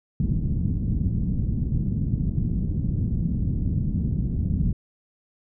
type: low-pass noise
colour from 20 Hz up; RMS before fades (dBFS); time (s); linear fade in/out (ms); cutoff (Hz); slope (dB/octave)
white; -24; 0.2-4.73; 2; 190; 24
effects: none